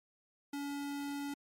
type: tone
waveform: square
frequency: 284.3 Hz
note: C#4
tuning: 44 cents sharp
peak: -38 dBFS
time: 0.53-1.34 s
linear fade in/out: 5 ms
effects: MP3 64 kbps